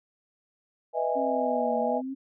sine chord, E major seventh, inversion second, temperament just, 494.4 / 618.1 / 659.3 / 824.1 Hz, B4 / D#5 / E5 / G#5, +2 / -12 / 0 / -14 cents, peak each -30 dBFS, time 0.93-2.02 s, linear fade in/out 50 ms
sine exponential two-way sweep, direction down then up, 272.9 to 233.1 to 272.9 Hz, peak -31 dBFS, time 1.15-2.15 s, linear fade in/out 20 ms, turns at 1.8 s
effects none

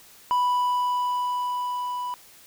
triangle tone with level ramp, 987.8 Hz, B5, in tune, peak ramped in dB -17 to -26 dBFS, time 0.31-2.14 s, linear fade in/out 0 ms, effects white hiss -51 dBFS RMS until 2.46 s

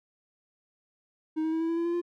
triangle tone with pitch steps, 314.1 / 318.7 / 323.3 / 328 / 332.8 / 337.6 / 342.5 / 347.5 Hz, D#4 / D#4 / E4 / E4 / E4 / E4 / F4 / F4, +16 / +42 / -34 / -9 / +17 / +41 / -34 / -9 cents, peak -24 dBFS, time 1.36-2.016 s, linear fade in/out 20 ms, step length 82 ms, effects none

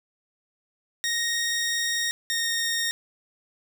15% pulse tone pair in turn, 1864.7 / 1850.8 Hz, A#6 / A#6, 0 / -13 cents, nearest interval unison, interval 13 cents, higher first, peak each -18 dBFS, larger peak neither, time 1.04-2.11 / 2.3-2.91 s, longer first, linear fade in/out 0 ms, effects none

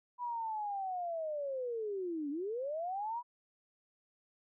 sine linear two-way sweep, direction down then up, 987.8 to 277.2 to 987.8 Hz, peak -35 dBFS, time 0.18-3.23 s, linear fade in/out 50 ms, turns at 2.3 s, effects none

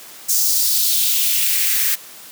blue noise with high-pass filter sweep, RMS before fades -17 dBFS, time 0.28-1.96 s, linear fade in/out 20 ms, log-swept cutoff 6100 to 1600 Hz, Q 2.1, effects white hiss -39 dBFS RMS until 2.31 s + high-pass 150 Hz 12 dB/octave

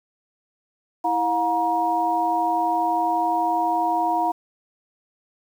sine tone cluster, 328.2 / 716 / 948 Hz, E4 / F5 / A#5, -8 / +43 / +29 cents, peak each -28 / -22 / -22 dBFS, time 1.04-4.32 s, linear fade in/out 10 ms, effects 8-bit

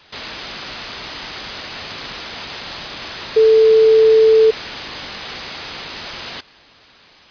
sine tone in noise, 441.4 Hz, A4, 5 cents sharp, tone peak -7 dBFS, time 3.36-4.51 s, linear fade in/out 10 ms, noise white, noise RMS -25 dBFS, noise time 0.12-6.41 s, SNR +15 dB, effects white hiss -44 dBFS RMS until 7.3 s + resampled to 11025 Hz

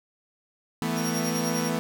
sawtooth chord, E suspended fourth, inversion none, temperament equal with one note detuned, 164.81 / 221 / 246.9 Hz, E3 / A3 / B3, 0 / +8 / 0 cents, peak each -26 dBFS, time 0.82-1.79 s, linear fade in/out 0 ms
sawtooth tone with tremolo, 5630 Hz, F8, 13 cents sharp, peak -27 dBFS, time 0.95-1.71 s, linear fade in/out 50 ms, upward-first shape sine, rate 10 Hz, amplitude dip 70%
effects none

